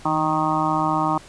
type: harmonic tone with a mistuned harmonic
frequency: 155.56 Hz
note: D#3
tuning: in tune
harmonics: 1 / 2 / 4 / 5 / 6 / 7 / 8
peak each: -28 / -25 / -30 / -25 / -25 / -25 / -27 dBFS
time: 0.05-1.18 s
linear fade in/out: 5 ms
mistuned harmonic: 1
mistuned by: +53 cents
effects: pink hiss -45 dBFS RMS until 1.28 s + resampled to 22050 Hz